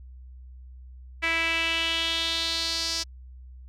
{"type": "tone with band-pass filter sweep", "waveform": "sawtooth", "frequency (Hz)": 329.6, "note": "E4", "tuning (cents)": 0, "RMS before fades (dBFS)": -27, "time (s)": [1.22, 3.04], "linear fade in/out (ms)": 20, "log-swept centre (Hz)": [2200, 5200], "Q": 3.9, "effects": ["added 63 Hz sine -42 dBFS peak until 3.68 s"]}